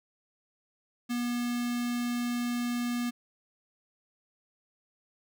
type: tone with notch filter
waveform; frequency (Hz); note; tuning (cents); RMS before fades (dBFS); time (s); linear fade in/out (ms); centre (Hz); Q
square; 241.4; B3; -39; -31; 1.09-3.11; 20; 610; 1
effects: none